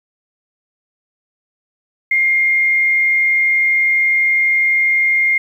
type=tone with frequency modulation; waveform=sine; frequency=2120 Hz; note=C7; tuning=22 cents sharp; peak=-11 dBFS; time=2.11-5.38 s; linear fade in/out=5 ms; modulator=92.1 Hz; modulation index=0.26; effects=8-bit